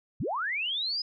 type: linear sweep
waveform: sine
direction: up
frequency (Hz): 69.3 to 5070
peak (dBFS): -28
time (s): 0.2-1.02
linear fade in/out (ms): 5
effects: none